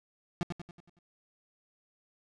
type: tone with echo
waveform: 35% pulse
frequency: 173.5 Hz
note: F3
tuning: 11 cents flat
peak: -26 dBFS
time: 0.41-0.43 s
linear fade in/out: 0 ms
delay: 93 ms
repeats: 6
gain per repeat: -6 dB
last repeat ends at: 0.988 s
effects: low-pass 6000 Hz 12 dB/octave